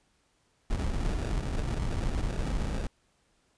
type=noise with sample-and-hold; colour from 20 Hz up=brown; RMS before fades=-30 dBFS; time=0.7-2.87 s; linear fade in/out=5 ms; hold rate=1050 Hz; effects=pink hiss -70 dBFS RMS until 3.57 s + resampled to 22050 Hz